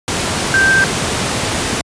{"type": "tone in noise", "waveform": "sine", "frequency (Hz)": 1568, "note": "G6", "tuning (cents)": 0, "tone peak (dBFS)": -9, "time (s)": [0.54, 0.84], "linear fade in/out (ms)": 0, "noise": "pink", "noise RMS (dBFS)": -17, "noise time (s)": [0.08, 1.81], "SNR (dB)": 5, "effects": ["high-pass 80 Hz 12 dB/octave", "resampled to 22050 Hz"]}